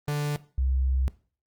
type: tone pair in turn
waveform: 45% pulse / sine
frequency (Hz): 146.83 / 65.41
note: D3 / C2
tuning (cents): 0 / 0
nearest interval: octave + major second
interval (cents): 1400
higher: first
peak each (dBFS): -25 / -22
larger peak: second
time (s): 0.08-0.36 / 0.58-1.08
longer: second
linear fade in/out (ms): 0
effects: noise-tail reverb RT60 0.4 s tail -18 dB re dry + Opus 24 kbps